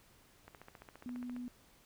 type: click train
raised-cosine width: 0.5 ms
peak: -36 dBFS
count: 14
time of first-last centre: 0.48-1.364 s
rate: 14.7 Hz
type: tone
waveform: sine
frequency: 246.2 Hz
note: B3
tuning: 5 cents flat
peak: -40 dBFS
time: 1.06-1.48 s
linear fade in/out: 0 ms
effects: pink hiss -65 dBFS RMS until 1.85 s